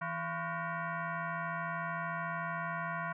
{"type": "tone with frequency modulation", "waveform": "sine", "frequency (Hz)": 164.81, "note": "E3", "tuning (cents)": 0, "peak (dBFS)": -34, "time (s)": [0.01, 3.13], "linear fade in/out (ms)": 10, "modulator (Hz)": 423, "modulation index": 3.9, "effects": []}